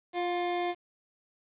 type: tone pair together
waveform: square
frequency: 350 / 708.5 Hz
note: F4 / F5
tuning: +4 / +25 cents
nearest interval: octave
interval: 1221 cents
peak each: -32 / -32 dBFS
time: 0.13-0.75 s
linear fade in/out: 50 ms
effects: resampled to 8000 Hz + 9-bit